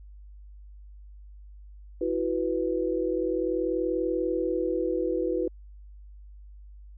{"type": "chord", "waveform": "sine", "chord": "E suspended second", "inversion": "none", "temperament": "equal", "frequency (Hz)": [329.6, 370, 493.9], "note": ["E4", "F#4", "B4"], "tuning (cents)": [0, 0, 0], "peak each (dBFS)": -29, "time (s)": [2.01, 5.48], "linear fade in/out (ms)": 5, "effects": ["added 50 Hz sine -44 dBFS peak until 6.97 s"]}